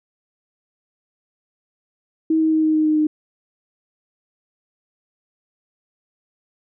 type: tone with pitch steps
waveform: sine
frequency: 319.1 / 316.9 / 314.7 / 312.5 / 310.4 / 308.2 / 306.1 Hz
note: D#4 / D#4 / D#4 / D#4 / D#4 / D#4 / D#4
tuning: +44 / +32 / +20 / +8 / -4 / -16 / -28 cents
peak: -14 dBFS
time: 2.3-3.07 s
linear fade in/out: 5 ms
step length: 110 ms
effects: none